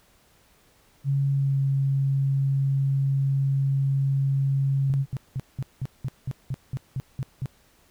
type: tone with pitch glide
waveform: sine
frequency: 138.59 to 136.92 Hz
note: C#3 to C#3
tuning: 0 to -21 cents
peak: -20 dBFS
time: 1.04-5.06 s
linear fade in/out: 50 ms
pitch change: -21 cents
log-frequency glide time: 1.32-1.57 s
type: tone bursts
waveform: sine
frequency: 132.3 Hz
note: C3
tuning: 20 cents sharp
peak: -25 dBFS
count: 12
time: 4.9-7.458 s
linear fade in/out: 0 ms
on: 39 ms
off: 190 ms
effects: pink hiss -60 dBFS RMS until 7.9 s